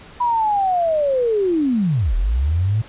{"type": "linear two-way sweep", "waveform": "sine", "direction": "down then up", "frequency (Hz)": [987, 37.59, 113.5], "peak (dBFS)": -15, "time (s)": [0.2, 2.82], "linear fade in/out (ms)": 10, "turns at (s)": 2.15, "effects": ["pink hiss -42 dBFS RMS until 2.88 s", "resampled to 8000 Hz"]}